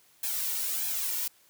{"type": "noise with flanger", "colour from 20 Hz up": "blue", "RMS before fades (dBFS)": -31, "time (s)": [0.23, 1.28], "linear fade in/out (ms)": 5, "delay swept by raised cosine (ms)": [1.2, 2.19], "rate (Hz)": 1.6, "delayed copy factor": 0.8, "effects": ["white hiss -62 dBFS RMS until 1.49 s", "high-pass 60 Hz 12 dB/octave"]}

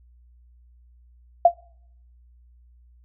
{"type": "tone with exponential decay", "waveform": "sine", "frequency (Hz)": 692, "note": "F5", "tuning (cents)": -16, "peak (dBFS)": -6, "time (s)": [1.45, 1.54], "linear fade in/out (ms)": 5, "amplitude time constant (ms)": 19, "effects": ["noise-tail reverb RT60 0.7 s tail -26 dB re dry", "added 60 Hz sine -51 dBFS peak until 3.04 s"]}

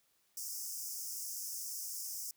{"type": "high-pass noise", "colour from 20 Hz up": "pink", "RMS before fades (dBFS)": -42, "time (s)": [0.37, 2.31], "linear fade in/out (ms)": 2, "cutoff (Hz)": 5100, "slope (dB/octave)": 96, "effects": ["white hiss -74 dBFS RMS until 2.36 s"]}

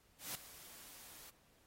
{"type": "noise with ADSR envelope", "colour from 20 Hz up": "white", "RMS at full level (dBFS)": -42, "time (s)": [0.18, 1.3], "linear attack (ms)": 170, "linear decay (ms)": 4, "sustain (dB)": -14, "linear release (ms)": 4, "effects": ["pink hiss -71 dBFS RMS until 1.66 s", "AAC 48 kbps"]}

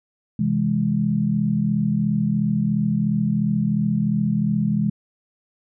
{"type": "chord", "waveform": "sine", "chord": "C augmented", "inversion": "none", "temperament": "equal", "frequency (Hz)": [130.81, 164.81, 207.7], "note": ["C3", "E3", "G#3"], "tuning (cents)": [0, 0, 0], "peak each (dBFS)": [-25, -23, -20], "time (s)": [0.39, 4.9], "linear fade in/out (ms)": 5, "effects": []}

